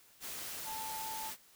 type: tone in noise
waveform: sine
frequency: 880 Hz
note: A5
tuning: in tune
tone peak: -41 dBFS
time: 0.64-1.32 s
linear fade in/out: 50 ms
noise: white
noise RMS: -43 dBFS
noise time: 0.2-1.37 s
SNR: -1 dB
effects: white hiss -63 dBFS RMS until 1.55 s